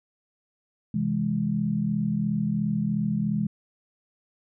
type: chord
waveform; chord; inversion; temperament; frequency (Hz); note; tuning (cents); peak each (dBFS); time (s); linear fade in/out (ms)
sine; C augmented; none; equal; 130.81 / 164.81 / 207.7; C3 / E3 / G#3; 0 / 0 / 0; -31 / -28 / -25; 0.94-3.47; 5
effects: none